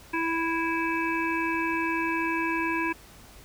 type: harmonic tone with a mistuned harmonic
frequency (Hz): 329.6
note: E4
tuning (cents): 0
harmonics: 1 / 3 / 5 / 7 / 8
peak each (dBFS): -29 / -30 / -32 / -34 / -34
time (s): 0.13-2.93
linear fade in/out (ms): 10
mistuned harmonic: 8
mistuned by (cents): -22
effects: added 50 Hz sine -54 dBFS peak until 3.44 s + pink hiss -51 dBFS RMS until 3.44 s